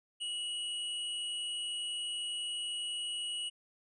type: tone with amplitude modulation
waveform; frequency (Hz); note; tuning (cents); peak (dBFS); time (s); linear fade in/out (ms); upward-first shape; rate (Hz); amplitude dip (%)
square; 2912; F#7; -28; -34; 0.2-3.5; 20; sine; 210; 40
effects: resampled to 24000 Hz